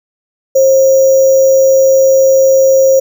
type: tone with sample-and-hold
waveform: sine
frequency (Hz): 534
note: C5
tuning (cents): +35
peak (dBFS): -4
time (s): 0.55-3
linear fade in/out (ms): 10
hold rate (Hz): 6300
effects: none